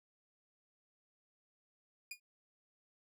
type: tone with exponential decay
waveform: sawtooth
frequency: 2440 Hz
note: D#7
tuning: 34 cents flat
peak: -36 dBFS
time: 2.11-2.2 s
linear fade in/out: 5 ms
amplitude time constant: 18 ms
effects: none